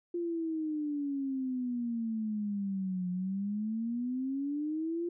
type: exponential two-way sweep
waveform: sine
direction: down then up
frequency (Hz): 349.2 to 178.9 to 349.2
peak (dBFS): -31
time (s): 0.14-5.09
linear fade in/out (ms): 5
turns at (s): 3.1
effects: none